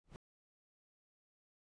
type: noise with exponential growth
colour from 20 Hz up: brown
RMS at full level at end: -44 dBFS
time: 0.04-0.16 s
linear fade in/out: 0 ms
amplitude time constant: 24 ms
effects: resampled to 22050 Hz

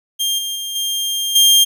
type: tone with level steps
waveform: sawtooth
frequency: 3200 Hz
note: G7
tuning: 35 cents sharp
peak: -13 / -18 / -20 / -15 / -5 dBFS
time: 0.19-1.65 s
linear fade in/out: 20 ms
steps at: 0.38 / 0.55 / 0.75 / 1.35 s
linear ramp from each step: 10 ms
effects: none

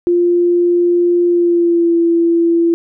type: tone with pitch glide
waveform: sine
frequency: 349.2 to 337.1 Hz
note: F4 to E4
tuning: 0 to +39 cents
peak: -9 dBFS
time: 0.07-2.74 s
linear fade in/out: 0 ms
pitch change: -61 cents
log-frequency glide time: 1.26-1.97 s
effects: none

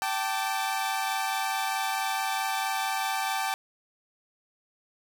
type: chord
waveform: sawtooth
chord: G suspended second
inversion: none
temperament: equal with one note detuned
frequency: 775.4 / 880 / 1174.7 Hz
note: G5 / A5 / D6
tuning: -19 / 0 / 0 cents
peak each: -26 / -28 / -31 dBFS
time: 0.02-3.54 s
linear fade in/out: 0 ms
effects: none

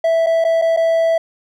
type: tone with dropouts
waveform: triangle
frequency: 658 Hz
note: E5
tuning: 3 cents flat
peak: -10 dBFS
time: 0.04-1.18 s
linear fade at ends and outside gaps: 5 ms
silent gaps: 0.263-0.267 / 0.442-0.448 / 0.616-0.62 / 0.765-0.771 s
effects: none

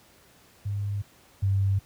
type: tone pair in turn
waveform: sine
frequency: 101.3 / 97.84 Hz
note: G#2 / G2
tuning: -43 / -3 cents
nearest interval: minor second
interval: 60 cents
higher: first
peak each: -26 / -20 dBFS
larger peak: second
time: 0.65-1.02 / 1.42-1.79 s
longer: neither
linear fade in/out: 10 ms
effects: pink hiss -57 dBFS RMS until 1.85 s + high-pass 60 Hz 12 dB/octave

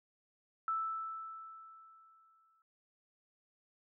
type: tone with exponential decay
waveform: sine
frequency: 1318.5 Hz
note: E6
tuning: in tune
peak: -31 dBFS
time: 0.68-2.62 s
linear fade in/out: 1 ms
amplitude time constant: 420 ms
effects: none

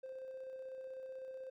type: tone with tremolo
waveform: triangle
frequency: 523.3 Hz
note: C5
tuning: in tune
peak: -40 dBFS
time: 0.03-1.5 s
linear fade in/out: 10 ms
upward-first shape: square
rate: 16 Hz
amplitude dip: 35%
effects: tanh soft clip ceiling -40 dBFS

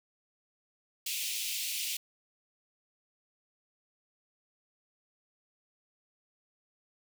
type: high-pass noise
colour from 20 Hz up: pink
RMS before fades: -35 dBFS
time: 1.06-1.97 s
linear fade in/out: 5 ms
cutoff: 2400 Hz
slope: 48 dB/octave
effects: none

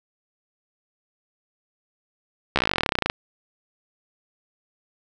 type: slowing click train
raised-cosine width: 0.3 ms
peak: -3 dBFS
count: 23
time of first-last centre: 2.56-3.099 s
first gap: 14 ms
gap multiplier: 1.05
effects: none

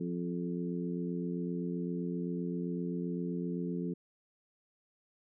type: harmonic tone with a mistuned harmonic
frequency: 87.7 Hz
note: F2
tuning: 8 cents sharp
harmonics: 2 / 3 / 4 / 5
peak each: -35 / -39 / -41 / -43 dBFS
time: 0-3.94 s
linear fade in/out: 10 ms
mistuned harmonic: 5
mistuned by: -21 cents
effects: none

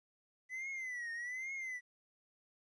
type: tone with vibrato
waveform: triangle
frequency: 1998 Hz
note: B6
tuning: 20 cents sharp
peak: -38 dBFS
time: 0.49-1.81 s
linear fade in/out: 50 ms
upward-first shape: triangle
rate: 1.2 Hz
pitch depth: 150 cents each way
effects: resampled to 22050 Hz + 13-bit

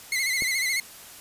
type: tone with vibrato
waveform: sawtooth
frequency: 2093 Hz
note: C7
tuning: in tune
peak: -20 dBFS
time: 0.12-0.8 s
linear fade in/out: 2 ms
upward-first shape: sine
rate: 14 Hz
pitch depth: 81 cents each way
type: click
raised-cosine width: 2 ms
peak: -22 dBFS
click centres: 0.422 s
effects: white hiss -45 dBFS RMS until 1.2 s + resampled to 32000 Hz

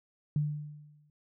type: tone with exponential decay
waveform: sine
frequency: 148.9 Hz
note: D3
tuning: 24 cents sharp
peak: -24 dBFS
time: 0.36-1.1 s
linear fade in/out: 2 ms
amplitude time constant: 160 ms
effects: none

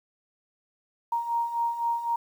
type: beating tone pair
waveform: sine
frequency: 932.3 / 936.2 Hz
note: A#5 / A#5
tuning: 0 / +7 cents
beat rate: 3.9 Hz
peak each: -32 / -26 dBFS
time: 1.12-2.16 s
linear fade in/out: 5 ms
effects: 9-bit

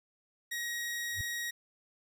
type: tone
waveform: sawtooth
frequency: 1893 Hz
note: A#6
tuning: 26 cents sharp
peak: -31 dBFS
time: 0.51-1.51 s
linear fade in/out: 10 ms
type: tone with exponential growth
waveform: sine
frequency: 95.2 Hz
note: F#2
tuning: 50 cents sharp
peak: -32 dBFS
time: 1.11-1.21 s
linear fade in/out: 0 ms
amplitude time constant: 20 ms
effects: none

